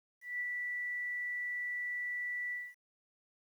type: tone with ADSR envelope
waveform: sine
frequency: 1963 Hz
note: B6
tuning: 11 cents flat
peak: -33 dBFS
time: 0.21-2.75 s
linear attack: 190 ms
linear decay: 36 ms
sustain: -2 dB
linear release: 230 ms
effects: 11-bit